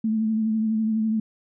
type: tone with vibrato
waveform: sine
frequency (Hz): 219.6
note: A3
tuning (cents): -3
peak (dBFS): -20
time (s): 0.04-1.2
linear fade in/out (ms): 5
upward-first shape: triangle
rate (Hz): 12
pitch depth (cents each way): 39
effects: none